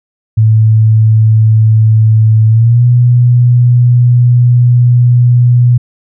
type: tone with pitch glide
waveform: sine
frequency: 110 to 122.05 Hz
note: A2 to B2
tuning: 0 to -20 cents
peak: -3 dBFS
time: 0.37-5.78 s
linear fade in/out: 10 ms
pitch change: +180 cents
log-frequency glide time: 2.48-2.84 s
effects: none